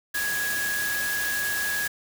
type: tone in noise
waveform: sine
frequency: 1663 Hz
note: G#6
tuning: 2 cents sharp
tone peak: -26 dBFS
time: 0.14-1.88 s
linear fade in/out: 10 ms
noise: white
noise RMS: -31 dBFS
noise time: 0.14-1.88 s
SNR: +2 dB
effects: none